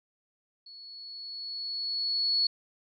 sine tone with level ramp, 4389 Hz, C#8, 18 cents flat, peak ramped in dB -46 to -22 dBFS, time 0.66-2.47 s, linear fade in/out 5 ms, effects none

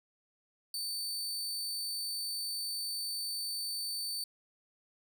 sawtooth tone, 4550 Hz, C#8, 44 cents sharp, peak -32 dBFS, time 0.74-4.24 s, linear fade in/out 2 ms, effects none

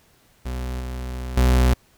40% pulse tone with level steps, 62.7 Hz, B1, 27 cents sharp, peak -25 / -27 / -13 dBFS, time 0.45-1.74 s, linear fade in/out 10 ms, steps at 0.8 / 1.37 s, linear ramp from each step 5 ms, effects pink hiss -58 dBFS RMS until 1.97 s

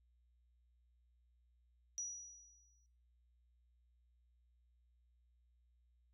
sine tone with exponential decay, 5830 Hz, F#8, 26 cents flat, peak -38 dBFS, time 1.98-2.86 s, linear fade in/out 0 ms, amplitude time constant 190 ms, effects noise-tail reverb RT60 0.6 s tail -25 dB re dry + added 60 Hz sine -70 dBFS peak until 6.13 s

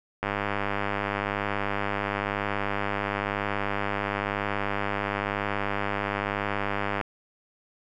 click train, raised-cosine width 0.5 ms, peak -12 dBFS, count 686, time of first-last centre 0.23-7.012 s, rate 101 Hz, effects none

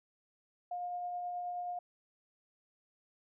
sine tone with tremolo, 711 Hz, F5, 31 cents sharp, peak -35 dBFS, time 0.71-1.79 s, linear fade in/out 5 ms, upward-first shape triangle, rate 9.4 Hz, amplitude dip 25%, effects none

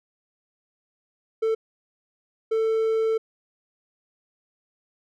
triangle tone bursts at uneven times, 444.8 Hz, A4, 19 cents sharp, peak -18 dBFS, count 2, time 1.42-1.55 / 2.51-3.18 s, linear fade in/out 10 ms, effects none

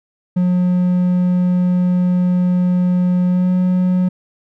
triangle tone with pitch glide, 180 to 182.3 Hz, F#3 to F#3, -47 to -25 cents, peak -10 dBFS, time 0.36-4.09 s, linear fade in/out 10 ms, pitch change +22 cents, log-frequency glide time 3.27-3.5 s, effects none

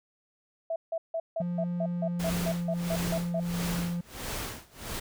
sine tone bursts, 658 Hz, E5, 3 cents flat, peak -28 dBFS, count 13, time 0.7-3.4 s, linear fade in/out 5 ms, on 60 ms, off 160 ms
triangle tone with pitch glide, 175.1 to 173.09 Hz, F3 to F3, +5 to -15 cents, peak -27 dBFS, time 1.4-4.01 s, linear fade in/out 5 ms, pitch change -20 cents, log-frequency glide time 1.79-2.64 s
pink noise with tremolo, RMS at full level -34 dBFS, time 2.19-5 s, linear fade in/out 10 ms, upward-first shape sine, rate 1.5 Hz, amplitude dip 95%
effects none

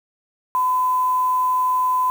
sine tone with quantisation, 1011 Hz, B5, 40 cents sharp, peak -16 dBFS, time 0.55-2.1 s, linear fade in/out 0 ms, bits 6, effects none

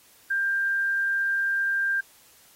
sine tone, 1590 Hz, G6, 24 cents sharp, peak -22 dBFS, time 0.3-2.01 s, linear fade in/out 10 ms, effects white hiss -56 dBFS RMS until 2.55 s + AAC 48 kbps

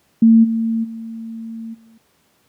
sine tone with level steps, 226.2 Hz, A3, 48 cents sharp, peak -6 / -16 / -27 / -45 dBFS, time 0.22-1.98 s, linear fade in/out 5 ms, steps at 0.43 / 0.83 / 1.73 s, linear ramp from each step 20 ms, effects pink hiss -60 dBFS RMS until 2.48 s + high-pass 100 Hz 12 dB/octave

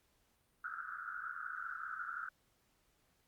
white band-pass noise, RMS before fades -44 dBFS, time 0.64-2.29 s, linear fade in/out 5 ms, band 1300 to 1500 Hz, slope 96 dB/octave, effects pink hiss -75 dBFS RMS until 3.27 s + Opus 48 kbps

